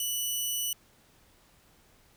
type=tone; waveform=10% pulse; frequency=2960 Hz; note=F#7; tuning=in tune; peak=-21 dBFS; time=0-0.73 s; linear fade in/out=2 ms; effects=pink hiss -62 dBFS RMS until 2.16 s